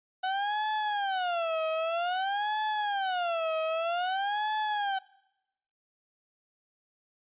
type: tone with vibrato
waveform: 35% pulse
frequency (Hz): 740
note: F#5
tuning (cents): 0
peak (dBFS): -26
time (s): 0.23-4.99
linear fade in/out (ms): 10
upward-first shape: sine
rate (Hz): 0.52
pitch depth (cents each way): 260
effects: noise-tail reverb RT60 0.9 s tail -23 dB re dry + resampled to 8000 Hz